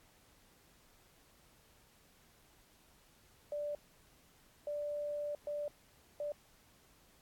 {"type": "tone bursts at uneven times", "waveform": "sine", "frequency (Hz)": 587.3, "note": "D5", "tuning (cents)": 0, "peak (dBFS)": -36, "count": 4, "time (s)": [[3.52, 3.75], [4.67, 5.35], [5.47, 5.68], [6.2, 6.32]], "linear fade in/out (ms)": 2, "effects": ["pink hiss -66 dBFS RMS until 7.21 s", "AAC 64 kbps"]}